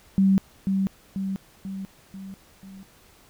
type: tone with echo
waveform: sine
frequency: 193.2 Hz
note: G3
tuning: 25 cents flat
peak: -15 dBFS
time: 0.18-0.38 s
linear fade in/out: 0 ms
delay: 490 ms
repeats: 5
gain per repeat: -5 dB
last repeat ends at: 2.83 s
effects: pink hiss -55 dBFS RMS until 3.29 s